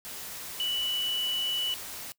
sine tone in noise, 2960 Hz, F#7, in tune, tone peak -27 dBFS, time 0.6-1.74 s, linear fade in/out 0 ms, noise white, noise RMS -40 dBFS, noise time 0.05-2.12 s, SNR +10 dB, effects noise-tail reverb RT60 0.1 s tail -21 dB re dry

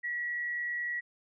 sine tone with amplitude modulation, 1926 Hz, B6, 44 cents flat, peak -30 dBFS, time 0.03-1.01 s, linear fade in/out 20 ms, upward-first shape sine, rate 150 Hz, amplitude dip 30%, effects none

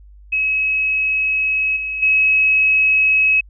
sine tone with level steps, 2563 Hz, E7, 49 cents flat, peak -15 / -21 / -11 dBFS, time 0.32-3.41 s, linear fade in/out 10 ms, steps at 1.76 / 2.02 s, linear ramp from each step 10 ms, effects added 50 Hz sine -40 dBFS peak until 3.49 s

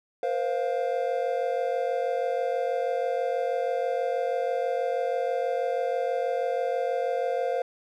triangle chord, Bb suspended second, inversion none, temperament equal with one note detuned, 477.1 / 523.3 / 698.5 Hz, Bb4 / C5 / F5, +40 / 0 / 0 cents, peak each -28 / -26 / -28 dBFS, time 0.23-7.62 s, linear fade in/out 2 ms, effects none

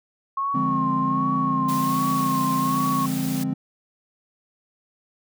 sine tone with vibrato, 1085 Hz, C#6, 37 cents flat, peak -22 dBFS, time 0.37-3.06 s, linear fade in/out 5 ms, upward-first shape sine, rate 1.3 Hz, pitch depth 58 cents each way
triangle chord, D half-diminished seventh, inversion none, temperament equal, 146.83 / 174.61 / 207.7 / 261.6 Hz, D3 / F3 / Ab3 / C4, 0 / 0 / 0 / 0 cents, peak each -28 / -28 / -28 / -23 dBFS, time 0.54-3.54 s, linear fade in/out 10 ms
white noise, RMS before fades -35 dBFS, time 1.68-3.44 s, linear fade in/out 10 ms
effects none

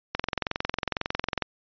click train, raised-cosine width 0.3 ms, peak -10 dBFS, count 29, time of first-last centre 0.15-1.423 s, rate 22 Hz, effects resampled to 11025 Hz

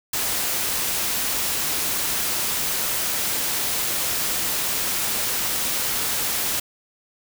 white noise, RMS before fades -24 dBFS, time 0.13-6.6 s, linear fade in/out 5 ms, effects none

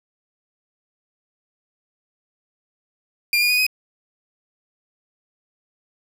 30% pulse tone with pitch steps, 2398 / 2436 / 2474 / 2513 Hz, D7 / D#7 / D#7 / D#7, +36 / -37 / -10 / +17 cents, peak -13 dBFS, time 3.33-3.666 s, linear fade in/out 2 ms, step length 84 ms, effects none

